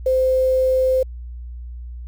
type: tone with quantisation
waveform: sine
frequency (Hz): 518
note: C5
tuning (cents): -17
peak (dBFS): -14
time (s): 0.06-1.03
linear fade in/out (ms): 5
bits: 7
effects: added 60 Hz sine -30 dBFS peak until 2.07 s